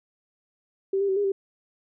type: tone with pitch steps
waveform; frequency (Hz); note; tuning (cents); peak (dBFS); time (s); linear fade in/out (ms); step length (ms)
sine; 388.3 / 398.3 / 382.2 / 407.6 / 390.8; G4 / G4 / G4 / G#4 / G4; -16 / +28 / -44 / -32 / -5; -21; 0.93-1.32; 5; 78
effects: none